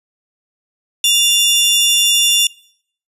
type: tone pair together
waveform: sawtooth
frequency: 2800 / 3497 Hz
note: F7 / A7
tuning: +4 / -11 cents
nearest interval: major third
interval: 385 cents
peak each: -10 dBFS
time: 1.04-2.47 s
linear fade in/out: 2 ms
effects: noise-tail reverb RT60 0.6 s tail -22 dB re dry + resampled to 32000 Hz